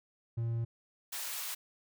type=tone; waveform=triangle; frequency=115.8 Hz; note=A#2; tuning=11 cents flat; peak=-29 dBFS; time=0.37-0.65 s; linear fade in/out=10 ms
type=high-pass noise; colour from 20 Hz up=white; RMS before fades=-39 dBFS; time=1.12-1.55 s; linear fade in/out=10 ms; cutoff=810 Hz; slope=12 dB/octave
effects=none